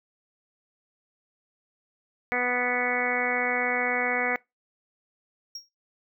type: harmonic tone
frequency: 246.9 Hz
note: B3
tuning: in tune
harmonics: 1 / 2 / 3 / 4 / 5 / 6 / 7 / 8 / 9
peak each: -36 / -31 / -31 / -39 / -36 / -35 / -33 / -30 / -30 dBFS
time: 2.32-4.36 s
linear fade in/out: 0 ms
type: tone with exponential decay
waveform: triangle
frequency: 5588 Hz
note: F8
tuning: in tune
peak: -31 dBFS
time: 5.55-5.69 s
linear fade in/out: 5 ms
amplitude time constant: 30 ms
effects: noise-tail reverb RT60 0.2 s tail -23 dB re dry